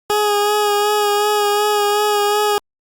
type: tone with vibrato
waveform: 20% pulse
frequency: 415.3 Hz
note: G#4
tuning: in tune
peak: -9 dBFS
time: 0.1-2.58 s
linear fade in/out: 0 ms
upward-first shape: sine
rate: 2.7 Hz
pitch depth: 21 cents each way
effects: Opus 48 kbps